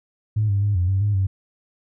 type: tone with pitch steps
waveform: sine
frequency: 107.2 / 99.8 / 102.7 / 89.1 / 96.3 / 103.4 / 95.8 Hz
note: A2 / G2 / G#2 / F2 / G2 / G#2 / G2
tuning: -45 / +32 / -19 / +35 / -30 / -7 / -39 cents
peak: -16 dBFS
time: 0.36-1.27 s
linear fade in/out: 10 ms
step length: 130 ms
effects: tanh soft clip ceiling -12 dBFS

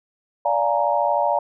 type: chord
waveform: sine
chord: Bb dominant seventh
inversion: first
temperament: just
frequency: 582.7 / 699.2 / 839.1 / 932.3 Hz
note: D5 / F5 / Ab5 / Bb5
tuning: -14 / +2 / +18 / 0 cents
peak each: -22 / -23 / -24 / -22 dBFS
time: 0.45-1.39 s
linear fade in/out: 5 ms
effects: none

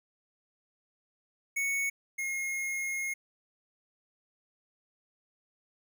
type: tone pair in turn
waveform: square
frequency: 2217 / 2151 Hz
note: C#7 / C7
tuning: 0 / +47 cents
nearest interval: minor second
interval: 53 cents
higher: first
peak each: -29 / -32 dBFS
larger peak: first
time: 1.56-1.9 / 2.18-3.14 s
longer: second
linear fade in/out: 10 ms
effects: none

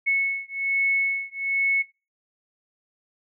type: beating tone pair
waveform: sine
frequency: 2200 / 2201.2 Hz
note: C#7 / C#7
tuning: -14 / -13 cents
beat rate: 1.2 Hz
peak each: -24 dBFS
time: 0.06-1.83 s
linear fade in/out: 20 ms
effects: noise-tail reverb RT60 0.3 s tail -21 dB re dry

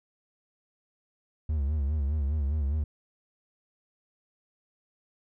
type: tone with vibrato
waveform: triangle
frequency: 73 Hz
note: D2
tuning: 10 cents flat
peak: -23 dBFS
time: 1.49-2.84 s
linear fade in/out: 5 ms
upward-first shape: sine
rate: 4.9 Hz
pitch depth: 120 cents each way
effects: none

